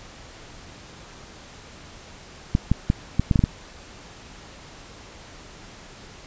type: clicks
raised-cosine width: 5 ms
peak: -5 dBFS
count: 8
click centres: 2.551 / 2.716 / 2.901 / 3.196 / 3.312 / 3.358 / 3.392 / 3.439 s
effects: pink hiss -44 dBFS RMS until 6.26 s + resampled to 16000 Hz